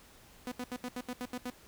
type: tone bursts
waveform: sawtooth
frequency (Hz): 248.4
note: B3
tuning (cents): +10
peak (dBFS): -32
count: 9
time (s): 0.47-1.501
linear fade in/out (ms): 2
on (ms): 47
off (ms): 76
effects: pink hiss -58 dBFS RMS until 1.67 s